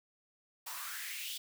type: noise with high-pass filter sweep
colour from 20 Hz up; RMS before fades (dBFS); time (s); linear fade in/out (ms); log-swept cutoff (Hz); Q
white; -42; 0.66-1.38; 10; 900 to 3500; 3.9
effects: none